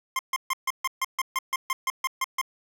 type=tone bursts; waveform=25% pulse; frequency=1055 Hz; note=C6; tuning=14 cents sharp; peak=-20 dBFS; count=14; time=0.16-2.414 s; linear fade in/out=2 ms; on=31 ms; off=140 ms; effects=none